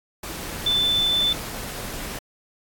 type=tone in noise; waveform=sine; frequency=3520 Hz; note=A7; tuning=in tune; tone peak=-18 dBFS; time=0.66-1.33 s; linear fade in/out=5 ms; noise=pink; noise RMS=-33 dBFS; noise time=0.23-2.19 s; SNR=+12 dB; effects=AAC 64 kbps